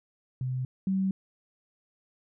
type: tone pair in turn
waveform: sine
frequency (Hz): 128.5 / 191.37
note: C3 / G3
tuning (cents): -31 / -41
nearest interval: perfect fifth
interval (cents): 690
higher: second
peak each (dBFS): -28 / -24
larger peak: second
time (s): 0.41-0.65 / 0.87-1.11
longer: neither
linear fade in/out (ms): 2
effects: none